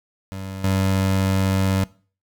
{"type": "tone with level steps", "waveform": "25% pulse", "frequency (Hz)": 95.9, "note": "G2", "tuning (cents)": -37, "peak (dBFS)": [-26, -14], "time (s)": [0.32, 1.84], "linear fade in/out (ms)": 0, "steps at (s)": 0.64, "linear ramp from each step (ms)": 2, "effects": ["noise-tail reverb RT60 0.4 s tail -21 dB re dry"]}